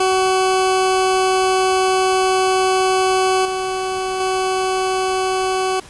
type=tone with level steps; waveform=20% pulse; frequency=376 Hz; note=F#4; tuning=28 cents sharp; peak=-9 / -15 / -12 dBFS; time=0-5.8 s; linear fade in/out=5 ms; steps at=3.45 / 4.2 s; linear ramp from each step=5 ms; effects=pink hiss -41 dBFS RMS until 5.89 s + resampled to 24000 Hz